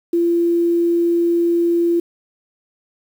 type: tone with quantisation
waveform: sine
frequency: 341.5 Hz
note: F4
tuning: 39 cents flat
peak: -13 dBFS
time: 0.13-2 s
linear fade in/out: 5 ms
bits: 7
effects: none